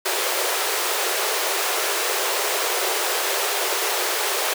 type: high-pass noise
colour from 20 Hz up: pink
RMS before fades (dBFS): -23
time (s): 0.05-4.54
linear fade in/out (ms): 10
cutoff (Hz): 360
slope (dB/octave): 96
effects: none